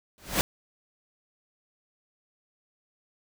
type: noise with exponential growth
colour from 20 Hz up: pink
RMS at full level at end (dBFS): -20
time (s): 0.18-0.41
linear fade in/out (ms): 0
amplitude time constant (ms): 49
effects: none